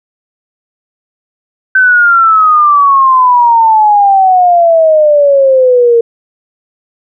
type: exponential sweep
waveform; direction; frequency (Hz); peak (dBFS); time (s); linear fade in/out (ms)
sine; down; 1540 to 460.4; -3; 1.75-6.01; 5
effects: none